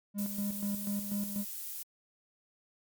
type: tone with tremolo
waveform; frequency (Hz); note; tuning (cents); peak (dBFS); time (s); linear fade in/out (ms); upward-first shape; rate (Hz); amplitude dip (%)
triangle; 203.3; G#3; -37; -29; 0.14-1.45; 50; square; 4.1; 60
type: noise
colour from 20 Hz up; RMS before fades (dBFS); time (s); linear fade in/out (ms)
violet; -40; 0.18-1.83; 5
effects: MP3 96 kbps